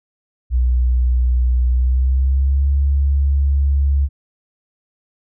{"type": "tone with pitch glide", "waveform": "sine", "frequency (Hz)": [61.74, 69.7], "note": ["B1", "C#2"], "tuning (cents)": [0, 10], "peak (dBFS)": -12, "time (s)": [0.5, 4.09], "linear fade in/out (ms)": 50, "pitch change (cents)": 210, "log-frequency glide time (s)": [1.7, 2.68], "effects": []}